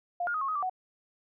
sine tone with pitch steps, 704 / 1419 / 1254 / 1091 / 1259 / 1166 / 743 Hz, F5 / F6 / D#6 / C#6 / D#6 / D6 / F#5, +14 / +27 / +13 / -28 / +20 / -13 / +7 cents, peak -28 dBFS, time 0.2-0.697 s, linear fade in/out 5 ms, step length 71 ms, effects none

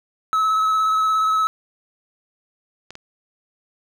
triangle tone with vibrato, 1292 Hz, E6, 35 cents flat, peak -14 dBFS, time 0.33-1.47 s, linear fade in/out 0 ms, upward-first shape square, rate 17 Hz, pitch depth 15 cents each way
clicks, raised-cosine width 0.2 ms, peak -19 dBFS, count 2, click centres 2.906 / 2.954 s
effects none

